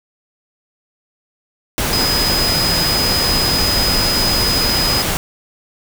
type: tone in noise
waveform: sine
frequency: 5000 Hz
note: D#8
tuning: 8 cents sharp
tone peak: -16 dBFS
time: 1.93-5.02 s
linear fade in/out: 0 ms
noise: pink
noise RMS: -18 dBFS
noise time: 1.78-5.17 s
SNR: -1 dB
effects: none